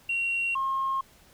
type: tone pair in turn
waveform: sine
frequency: 2745 / 1073.1 Hz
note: F7 / C6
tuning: -31 / +43 cents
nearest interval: octave + major third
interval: 1626 cents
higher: first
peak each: -24 dBFS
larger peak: neither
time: 0.09-0.55 / 0.55-1.01 s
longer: neither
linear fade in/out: 5 ms
effects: tanh soft clip ceiling -21 dBFS + pink hiss -57 dBFS RMS until 1.33 s